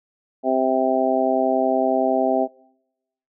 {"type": "harmonic tone", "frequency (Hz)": 130.81, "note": "C3", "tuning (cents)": 0, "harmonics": [2, 3, 4, 5, 6], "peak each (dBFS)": [-23, -25, -26, -20, -24], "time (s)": [0.43, 2.48], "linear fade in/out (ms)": 50, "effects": ["noise-tail reverb RT60 0.9 s tail -25 dB re dry"]}